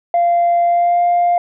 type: tone with pitch glide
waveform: sine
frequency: 692 to 700.8 Hz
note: F5 to F5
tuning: -16 to +6 cents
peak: -9 dBFS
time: 0.14-1.38 s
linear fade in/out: 2 ms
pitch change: +22 cents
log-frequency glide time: 0.64-1.01 s
effects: tanh soft clip ceiling -8 dBFS